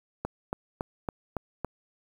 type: click train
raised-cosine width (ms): 1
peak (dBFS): -16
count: 6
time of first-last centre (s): 0.25-1.647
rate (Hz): 3.58
effects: 8-bit